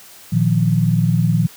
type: chord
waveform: sine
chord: Bb suspended fourth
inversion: none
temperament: just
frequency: 116.54 / 155.39 / 174.81 Hz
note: Bb2 / Eb3 / F3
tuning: 0 / -2 / +2 cents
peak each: -17 dBFS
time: 0.32-1.47 s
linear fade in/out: 10 ms
effects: white hiss -42 dBFS RMS until 1.56 s + high-pass 60 Hz 12 dB/octave